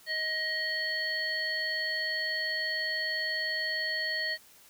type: harmonic tone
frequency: 629 Hz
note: D#5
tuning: 19 cents sharp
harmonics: 1 / 3 / 5 / 7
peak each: -41 / -31 / -42 / -34 dBFS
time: 0.06-4.38 s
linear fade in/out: 50 ms
effects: white hiss -57 dBFS RMS until 4.69 s

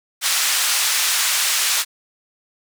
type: band-pass noise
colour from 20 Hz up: white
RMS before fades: -19 dBFS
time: 0.21-1.85 s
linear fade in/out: 50 ms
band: 1200 to 9000 Hz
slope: 12 dB/octave
effects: none

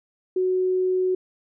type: tone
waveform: sine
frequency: 370 Hz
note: F#4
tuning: in tune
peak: -19 dBFS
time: 0.36-1.15 s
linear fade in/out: 5 ms
effects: none

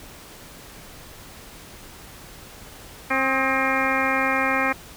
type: harmonic tone with a mistuned harmonic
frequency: 266.3 Hz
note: C4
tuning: 31 cents sharp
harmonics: 1 / 2 / 3 / 4 / 5 / 6 / 7 / 8 / 9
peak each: -28 / -28 / -28 / -28 / -28 / -28 / -28 / -28 / -28 dBFS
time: 3.1-4.73 s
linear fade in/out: 10 ms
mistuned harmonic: 5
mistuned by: -61 cents
effects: pink hiss -43 dBFS RMS until 4.96 s

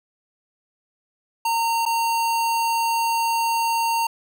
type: tone with dropouts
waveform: square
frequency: 919 Hz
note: A#5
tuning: 25 cents flat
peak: -20 dBFS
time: 1.45-4.07 s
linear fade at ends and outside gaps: 5 ms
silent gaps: 1.854-1.861 s
effects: none

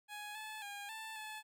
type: tone with pitch steps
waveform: 15% pulse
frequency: 834 / 865 / 811 / 883 / 863 Hz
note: G#5 / A5 / G#5 / A5 / A5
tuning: +7 / -30 / -41 / +6 / -34 cents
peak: -38 dBFS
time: 0.08-1.43 s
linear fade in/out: 50 ms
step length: 270 ms
effects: none

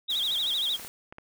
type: tone with vibrato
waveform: sine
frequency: 3520 Hz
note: A7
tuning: in tune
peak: -25 dBFS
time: 0.08-0.77 s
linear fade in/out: 20 ms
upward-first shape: sine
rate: 13 Hz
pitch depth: 170 cents each way
type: noise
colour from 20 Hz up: white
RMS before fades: -42 dBFS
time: 0.1-0.88 s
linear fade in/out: 0 ms
type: clicks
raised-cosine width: 0.5 ms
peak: -28 dBFS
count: 4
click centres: 0.797 / 0.848 / 1.125 / 1.184 s
effects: none

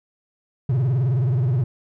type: tone with vibrato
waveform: triangle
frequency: 127.2 Hz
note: C3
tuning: 48 cents flat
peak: -15 dBFS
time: 0.69-1.64 s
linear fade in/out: 5 ms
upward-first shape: sine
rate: 19 Hz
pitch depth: 200 cents each way
effects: none

